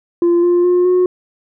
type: tone with pitch steps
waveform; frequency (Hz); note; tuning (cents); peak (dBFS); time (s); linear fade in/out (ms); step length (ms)
sine; 344.9 / 350.9 / 357.1 / 363.3; F4 / F4 / F4 / F#4; -22 / +8 / +39 / -32; -7; 0.22-1.06; 2; 210
effects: tanh soft clip ceiling -8 dBFS